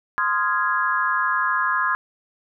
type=chord; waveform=sine; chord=F minor seventh; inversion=second; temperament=equal with one note detuned; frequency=1038.7 / 1244.5 / 1396.9 / 1661.2 Hz; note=C6 / Eb6 / F6 / Ab6; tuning=-13 / 0 / 0 / 0 cents; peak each=-23 / -25 / -27 / -23 dBFS; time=0.18-1.95 s; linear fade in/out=0 ms; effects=none